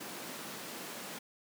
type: high-pass noise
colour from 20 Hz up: pink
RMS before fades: -44 dBFS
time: 0-1.19 s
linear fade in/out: 10 ms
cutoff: 180 Hz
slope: 24 dB/octave
effects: none